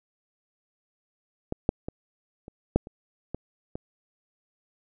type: clicks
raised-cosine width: 2 ms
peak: -15 / -7 / -19 / -28 / -6 / -27 / -18 / -20 dBFS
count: 8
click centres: 1.524 / 1.691 / 1.885 / 2.481 / 2.76 / 2.871 / 3.346 / 3.755 s
effects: none